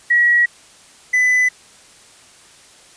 sine / triangle tone pair in turn, 1917 / 2001 Hz, A#6 / B6, +48 / +22 cents, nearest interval minor second, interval 74 cents, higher second, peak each -10 dBFS, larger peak neither, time 0.1-0.46 / 1.13-1.49 s, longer neither, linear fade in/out 10 ms, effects white hiss -46 dBFS RMS until 2.96 s + resampled to 22050 Hz

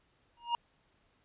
square tone with exponential growth, 945 Hz, A#5, 23 cents sharp, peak -26 dBFS, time 0.37-0.55 s, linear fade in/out 1 ms, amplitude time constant 38 ms, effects pink hiss -71 dBFS RMS until 1.24 s + resampled to 8000 Hz

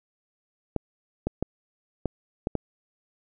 clicks, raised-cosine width 2 ms, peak -12 dBFS, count 6, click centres 0.763 / 1.27 / 1.426 / 2.057 / 2.471 / 2.553 s, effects none

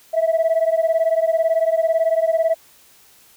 sine beating tone pair, 646 / 664 Hz, E5 / E5, -35 / +12 cents, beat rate 18 Hz, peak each -16 / -17 dBFS, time 0.13-2.55 s, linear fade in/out 20 ms, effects tanh soft clip ceiling -11 dBFS + white hiss -51 dBFS RMS until 3.36 s

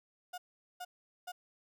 35% pulse tone bursts, 720 Hz, F#5, 47 cents flat, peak -39 dBFS, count 3, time 0.33-1.32 s, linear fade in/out 10 ms, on 50 ms, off 420 ms, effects none

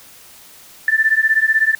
sine beating tone pair, 1760 / 1776 Hz, A6 / A6, 0 / +16 cents, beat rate 16 Hz, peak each -15 dBFS, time 0.88-1.75 s, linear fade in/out 2 ms, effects white hiss -43 dBFS RMS until 1.79 s

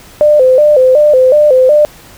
sine tone with vibrato, 554.4 Hz, C#5, in tune, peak -3 dBFS, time 0.21-1.85 s, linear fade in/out 0 ms, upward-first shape square, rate 2.7 Hz, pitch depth 130 cents each way, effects pink hiss -37 dBFS RMS until 2.17 s

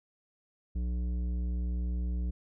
sine tone with tanh clipping, 60.4 Hz, B1, 38 cents flat, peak -31 dBFS, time 0.75-2.31 s, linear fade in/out 10 ms, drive 11 dB, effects none

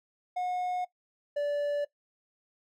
triangle tone pair in turn, 725 / 580.3 Hz, F#5 / D5, -35 / -21 cents, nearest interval major third, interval 386 cents, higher first, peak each -27 / -25 dBFS, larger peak second, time 0.36-0.85 / 1.36-1.85 s, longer neither, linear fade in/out 10 ms, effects noise-tail reverb RT60 0.1 s tail -18 dB re dry

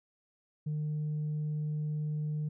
sine tone, 151.5 Hz, D#3, 46 cents flat, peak -29 dBFS, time 0.66-2.49 s, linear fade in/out 10 ms, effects tanh soft clip ceiling -29 dBFS

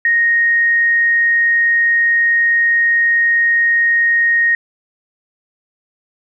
sine tone, 1864.7 Hz, A#6, in tune, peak -10 dBFS, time 0.05-4.55 s, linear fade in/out 2 ms, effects none

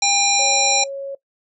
harmonic tone, 803 Hz, G5, 41 cents sharp, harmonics 1 / 3 / 5 / 7 / 9, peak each -21 / -21 / -21 / -21 / -21 dBFS, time 0.02-0.84 s, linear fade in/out 5 ms
sine tone, 551 Hz, C#5, 11 cents flat, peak -25 dBFS, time 0.39-1.15 s, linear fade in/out 5 ms
effects noise-tail reverb RT60 0.1 s tail -19 dB re dry

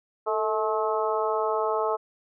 harmonic tone with a mistuned harmonic, 215.3 Hz, A3, 37 cents flat, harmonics 2 / 3 / 4 / 5 / 6, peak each -27 / -29 / -30 / -31 / -32 dBFS, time 0.26-1.97 s, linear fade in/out 20 ms, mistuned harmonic 2, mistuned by +41 cents, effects none

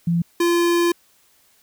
sine / square tone pair in turn, 170 / 344.1 Hz, F3 / F4, -46 / -26 cents, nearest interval octave, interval 1220 cents, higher second, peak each -16 / -16 dBFS, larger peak neither, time 0.07-0.22 / 0.4-0.92 s, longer second, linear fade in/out 5 ms, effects white hiss -58 dBFS RMS until 1.62 s

